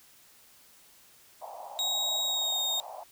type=band-pass noise; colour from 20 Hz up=pink; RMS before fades=-43 dBFS; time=1.41-3.04 s; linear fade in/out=10 ms; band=640 to 910 Hz; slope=48 dB/octave
type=tone with pitch glide; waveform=35% pulse; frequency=3790 to 3708 Hz; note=A#7 to A#7; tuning=+28 to -10 cents; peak=-26 dBFS; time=1.79-2.8 s; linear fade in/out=0 ms; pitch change=-38 cents; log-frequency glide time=2.23-2.59 s
effects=white hiss -58 dBFS RMS until 3.11 s